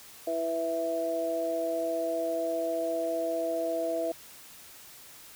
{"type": "harmonic tone", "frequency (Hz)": 165, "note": "E3", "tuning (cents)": 2, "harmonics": [2, 3, 4], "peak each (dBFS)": [-35, -35, -29], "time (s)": [0.27, 4.12], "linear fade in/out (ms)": 5, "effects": ["white hiss -50 dBFS RMS until 5.35 s"]}